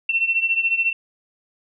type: beating tone pair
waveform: sine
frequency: 2699 / 2713 Hz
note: E7 / E7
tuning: +40 / +49 cents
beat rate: 14 Hz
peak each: -19 / -23 dBFS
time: 0.09-0.93 s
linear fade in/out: 5 ms
effects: none